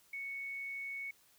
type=tone; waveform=sine; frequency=2217 Hz; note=C#7; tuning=in tune; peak=-39 dBFS; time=0.13-1.11 s; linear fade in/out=5 ms; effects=white hiss -67 dBFS RMS until 1.38 s